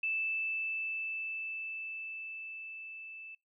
sine tone with level ramp, 2637 Hz, E7, in tune, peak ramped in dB -30 to -45 dBFS, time 0.03-3.35 s, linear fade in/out 5 ms, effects noise-tail reverb RT60 0.2 s tail -26 dB re dry

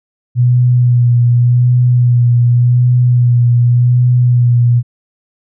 sine tone with vibrato, 122.1 Hz, B2, 19 cents flat, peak -6 dBFS, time 0.35-4.83 s, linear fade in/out 50 ms, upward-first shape sine, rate 0.87 Hz, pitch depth 25 cents each way, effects none

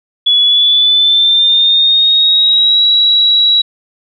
sine tone with pitch glide, 3405 to 3889 Hz, G#7 to B7, +42 to -27 cents, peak -6 dBFS, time 0.26-3.62 s, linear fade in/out 10 ms, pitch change +231 cents, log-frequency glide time 0.44-2.84 s, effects none

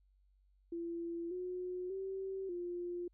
sine tone with pitch steps, 338.8 / 362.9 / 384.3 / 351.2 Hz, E4 / F#4 / G4 / F4, +48 / -34 / -34 / +10 cents, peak -38 dBFS, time 0.72-3.08 s, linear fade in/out 5 ms, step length 590 ms, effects added 48 Hz sine -67 dBFS peak until 3.13 s

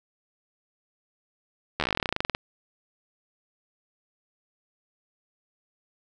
slowing click train, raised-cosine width 0.3 ms, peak -9 dBFS, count 21, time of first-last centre 1.8-2.349 s, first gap 12 ms, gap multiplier 1.08, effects none

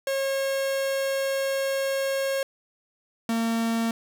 45% pulse tone pair in turn, 543 / 228.3 Hz, C#5 / A#3, -36 / -36 cents, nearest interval octave + minor third, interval 1500 cents, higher first, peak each -24 / -23 dBFS, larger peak second, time 0.07-2.43 / 3.29-3.91 s, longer first, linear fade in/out 2 ms, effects none

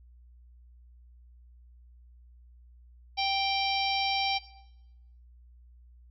harmonic tone, 784 Hz, G5, in tune, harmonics 1 / 3 / 4 / 5 / 6 / 7, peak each -29 / -34 / -35 / -36 / -37 / -37 dBFS, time 3.17-4.39 s, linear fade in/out 20 ms, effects noise-tail reverb RT60 0.9 s tail -17 dB re dry + added 60 Hz sine -52 dBFS peak until 6.1 s

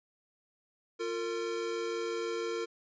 square tone pair together, 350.1 / 456.4 Hz, F4 / A#4, +4 / -37 cents, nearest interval perfect fourth, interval 459 cents, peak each -38 / -35 dBFS, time 0.99-2.66 s, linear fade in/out 20 ms, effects resampled to 16000 Hz

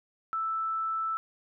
sine tone, 1320 Hz, E6, 2 cents sharp, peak -28 dBFS, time 0.33-1.17 s, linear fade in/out 0 ms, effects none

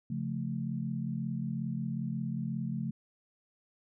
sine chord, Db augmented, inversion none, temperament equal with one note detuned, 137.71 / 174.61 / 220 Hz, Db3 / F3 / A3, -11 / 0 / 0 cents, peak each -36 / -37 / -36 dBFS, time 0.1-2.91 s, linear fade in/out 5 ms, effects none

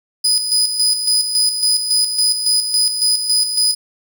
30% pulse tone with tremolo, 4978 Hz, D#8, in tune, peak -9 dBFS, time 0.24-3.75 s, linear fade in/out 10 ms, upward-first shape square, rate 3.6 Hz, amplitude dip 55%, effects none

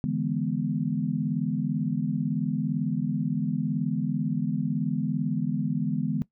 sine chord, E dominant seventh, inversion third, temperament equal, 146.83 / 164.81 / 207.7 / 246.9 Hz, D3 / E3 / G#3 / B3, 0 / 0 / 0 / 0 cents, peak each -30 dBFS, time 0.04-6.22 s, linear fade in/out 0 ms, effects noise-tail reverb RT60 0.1 s tail -19 dB re dry

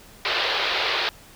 white band-pass noise, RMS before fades -24 dBFS, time 0.25-1.09 s, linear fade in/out 0 ms, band 360 to 4400 Hz, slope 48 dB/octave, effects pink hiss -48 dBFS RMS until 1.35 s

